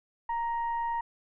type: tone with frequency modulation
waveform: sine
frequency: 932.3 Hz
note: A#5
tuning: in tune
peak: -28 dBFS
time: 0.29-1.01 s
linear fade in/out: 5 ms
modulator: 947 Hz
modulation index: 0.38
effects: none